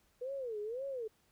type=tone with vibrato; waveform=sine; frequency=479.3 Hz; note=A#4; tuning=48 cents sharp; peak=-37 dBFS; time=0.21-1.08 s; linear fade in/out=10 ms; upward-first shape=sine; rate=1.9 Hz; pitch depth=250 cents each way; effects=pink hiss -72 dBFS RMS until 1.31 s